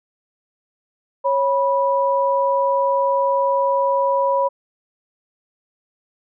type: tone pair together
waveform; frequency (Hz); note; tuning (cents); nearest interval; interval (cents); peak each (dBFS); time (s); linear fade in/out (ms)
sine; 550 / 980; C#5 / B5; -14 / -14; minor seventh; 1000; -18; 1.24-4.49; 20
effects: none